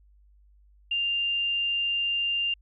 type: tone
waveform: sine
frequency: 2794 Hz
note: F7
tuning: in tune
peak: -24 dBFS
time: 0.91-2.54 s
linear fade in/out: 5 ms
effects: added 50 Hz sine -55 dBFS peak until 2.61 s